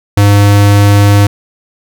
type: tone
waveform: square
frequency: 101.7 Hz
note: G#2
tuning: 36 cents flat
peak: -4 dBFS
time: 0.17-1.27 s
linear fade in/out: 5 ms
effects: none